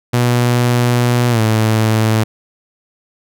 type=tone with pitch glide; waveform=sawtooth; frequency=121.5 to 110.14 Hz; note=B2 to A2; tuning=-28 to +2 cents; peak=-7 dBFS; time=0.13-2.24 s; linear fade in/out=10 ms; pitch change=-170 cents; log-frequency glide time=1.3-1.41 s; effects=none